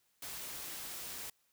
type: noise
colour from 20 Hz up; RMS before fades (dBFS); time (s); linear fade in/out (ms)
white; -44; 0.22-1.3; 5
effects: white hiss -75 dBFS RMS until 1.52 s